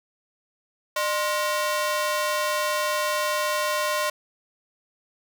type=ring-modulated tone; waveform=sawtooth; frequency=830.6 Hz; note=G#5; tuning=in tune; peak=-16 dBFS; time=0.96-4.1 s; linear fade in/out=5 ms; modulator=226 Hz; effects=none